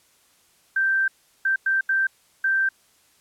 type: tone bursts at uneven times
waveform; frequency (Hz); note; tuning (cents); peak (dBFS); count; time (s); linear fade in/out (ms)
sine; 1566; G6; -2; -18; 5; 0.76-1.08 / 1.45-1.56 / 1.66-1.81 / 1.89-2.07 / 2.44-2.69; 5
effects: white hiss -60 dBFS RMS until 3.2 s + low-pass 12000 Hz 12 dB/octave

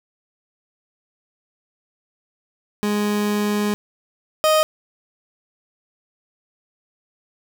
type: tone pair in turn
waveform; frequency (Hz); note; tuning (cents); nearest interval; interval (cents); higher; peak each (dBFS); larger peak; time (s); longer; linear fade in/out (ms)
30% pulse; 207.7 / 622.4; G#3 / D#5; 0 / 0; octave + perfect fifth; 1900; second; -16 / -11; second; 2.83-3.74 / 4.44-4.63; first; 0
effects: none

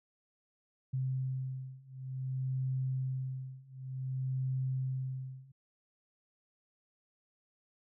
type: beating tone pair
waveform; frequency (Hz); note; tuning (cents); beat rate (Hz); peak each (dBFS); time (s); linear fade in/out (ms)
sine; 130.5 / 131.05; C3 / C3; -4 / +3; 0.55; -37 / -36; 0.93-5.52; 10
effects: none

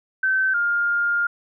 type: tone pair in turn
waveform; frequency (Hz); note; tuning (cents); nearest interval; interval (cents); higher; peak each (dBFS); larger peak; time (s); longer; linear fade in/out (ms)
sine; 1539 / 1408.9; G6 / F6; -32 / +15; major second; 153; first; -17 / -18; first; 0.23-0.54 / 0.54-1.27; second; 5
effects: none

